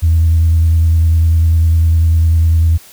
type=tone with vibrato; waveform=sine; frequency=81.9 Hz; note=E2; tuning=11 cents flat; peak=-6 dBFS; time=0.02-2.78 s; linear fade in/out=20 ms; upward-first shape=square; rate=10 Hz; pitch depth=19 cents each way; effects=tanh soft clip ceiling -3 dBFS + white hiss -40 dBFS RMS until 2.92 s